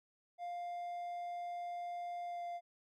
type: tone with pitch glide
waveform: triangle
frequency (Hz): 701 to 696.2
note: F5 to F5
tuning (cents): +6 to -6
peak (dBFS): -38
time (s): 0.38-2.61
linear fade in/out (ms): 50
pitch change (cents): -12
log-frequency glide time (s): 2.26-2.43
effects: none